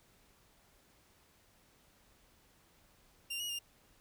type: tone with pitch steps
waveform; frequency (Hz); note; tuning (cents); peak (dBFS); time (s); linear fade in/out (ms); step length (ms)
sawtooth; 2784 / 2897 / 2809; F7 / F#7 / F7; -6 / -37 / +9; -34; 3.3-3.591; 10; 97
effects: pink hiss -67 dBFS RMS until 4 s